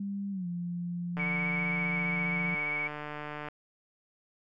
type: tone with pitch glide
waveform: sine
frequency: 199.2 to 174.42 Hz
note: G3 to F3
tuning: +28 to -2 cents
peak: -32 dBFS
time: 0-2.55 s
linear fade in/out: 5 ms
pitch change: -230 cents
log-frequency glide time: 0.31-0.47 s
type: click train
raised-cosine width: 0.5 ms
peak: -24 dBFS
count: 346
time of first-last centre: 1.17-3.485 s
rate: 149 Hz
type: tone with vibrato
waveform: sine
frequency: 2242 Hz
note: C#7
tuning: 19 cents sharp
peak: -30 dBFS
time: 1.19-2.88 s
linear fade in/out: 10 ms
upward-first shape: triangle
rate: 15 Hz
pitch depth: 31 cents each way
effects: none